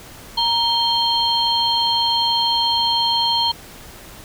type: tone cluster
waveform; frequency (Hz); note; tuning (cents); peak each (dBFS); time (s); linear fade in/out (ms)
sine; 933 / 3163 / 4254; A#5 / G7 / C8; +1 / +15 / +28; -20; 0.37-3.52; 10
effects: pink hiss -40 dBFS RMS until 4.24 s